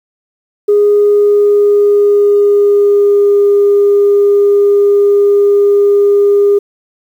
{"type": "tone with pitch glide", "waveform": "sine", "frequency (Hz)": [412.4, 405.3], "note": ["G#4", "G#4"], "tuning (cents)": [-12, -42], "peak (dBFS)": -4, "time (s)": [0.68, 6.59], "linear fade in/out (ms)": 10, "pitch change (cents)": -30, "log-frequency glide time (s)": [0.94, 3.46], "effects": ["tanh soft clip ceiling -1 dBFS", "7-bit"]}